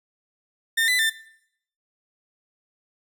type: tone with pitch steps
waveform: 30% pulse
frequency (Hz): 1813 / 2000 / 1787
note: A#6 / B6 / A6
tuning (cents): -49 / +21 / +26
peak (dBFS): -16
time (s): 0.77-1.1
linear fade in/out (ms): 10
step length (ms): 110
effects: noise-tail reverb RT60 0.7 s tail -19 dB re dry